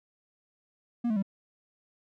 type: tone with pitch steps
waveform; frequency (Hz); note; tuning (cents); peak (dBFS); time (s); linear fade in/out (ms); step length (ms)
triangle; 237.7 / 215.5 / 195.32; A#3 / A3 / G3; +34 / -36 / -6; -23; 1.04-1.226; 10; 62
effects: none